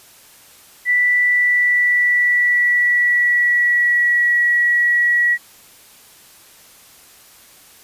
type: tone with pitch glide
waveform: sine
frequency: 1970 to 1925 Hz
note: B6 to B6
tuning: -5 to -45 cents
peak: -12 dBFS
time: 0.85-5.38 s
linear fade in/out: 50 ms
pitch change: -40 cents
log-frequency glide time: 1.23-4.41 s
effects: white hiss -46 dBFS RMS until 7.83 s + resampled to 32000 Hz